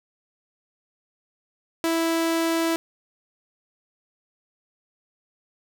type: tone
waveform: sawtooth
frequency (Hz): 329.6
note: E4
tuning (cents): 0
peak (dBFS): -17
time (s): 1.84-2.76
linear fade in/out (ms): 0
effects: none